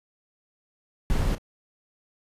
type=noise with echo; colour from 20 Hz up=brown; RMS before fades=-23 dBFS; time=1.1-1.35 s; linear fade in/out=0 ms; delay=32 ms; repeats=1; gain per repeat=-14 dB; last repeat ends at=1.382 s; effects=resampled to 32000 Hz